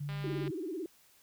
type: tone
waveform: sine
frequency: 144.6 Hz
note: D3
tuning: 27 cents flat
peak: -35 dBFS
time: 0-0.51 s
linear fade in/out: 10 ms
type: click train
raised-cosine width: 0.3 ms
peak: -31 dBFS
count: 79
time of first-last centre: 0.09-0.478 s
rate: 201 Hz
type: tone with vibrato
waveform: sine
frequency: 346.2 Hz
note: F4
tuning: 15 cents flat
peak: -35 dBFS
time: 0.24-0.86 s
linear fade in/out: 2 ms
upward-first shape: sine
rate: 18 Hz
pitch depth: 220 cents each way
effects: white hiss -64 dBFS RMS until 1.22 s